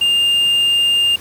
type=tone; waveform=triangle; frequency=2808 Hz; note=F7; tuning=9 cents sharp; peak=-10 dBFS; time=0.01-1.16 s; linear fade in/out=5 ms; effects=pink hiss -37 dBFS RMS until 1.2 s + high-pass 80 Hz 12 dB/octave